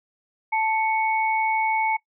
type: tone pair together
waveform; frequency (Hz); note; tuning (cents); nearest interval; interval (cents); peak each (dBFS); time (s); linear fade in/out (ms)
sine; 880 / 2217; A5 / C#7; 0 / 0; octave + major third; 1600; -21 / -25; 0.52-1.97; 10
effects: noise-tail reverb RT60 0.1 s tail -21 dB re dry